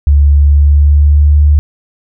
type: tone with pitch glide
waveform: sine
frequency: 71.8 to 73.82 Hz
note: D2 to D2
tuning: -39 to +9 cents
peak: -3 dBFS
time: 0.07-1.59 s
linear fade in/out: 0 ms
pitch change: +48 cents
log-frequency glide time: 0.32-1.4 s
effects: none